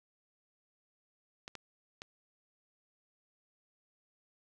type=clicks; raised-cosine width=0.2 ms; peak=-26 dBFS; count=3; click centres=1.479 / 1.553 / 2.019 s; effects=none